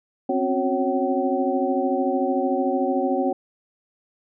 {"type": "tone cluster", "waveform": "sine", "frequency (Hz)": [258.8, 272.2, 365.6, 550, 760], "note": ["C4", "C#4", "F#4", "C#5", "F#5"], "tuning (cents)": [-19, -31, -21, -14, 46], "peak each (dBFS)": -26, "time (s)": [0.29, 3.33], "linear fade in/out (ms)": 5, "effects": []}